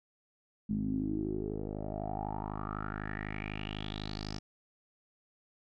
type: tone with low-pass filter sweep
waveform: 10% pulse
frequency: 52 Hz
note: G#1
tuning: 3 cents sharp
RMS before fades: -37 dBFS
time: 0.69-4.39 s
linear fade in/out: 10 ms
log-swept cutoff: 210 to 5400 Hz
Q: 6.8
effects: none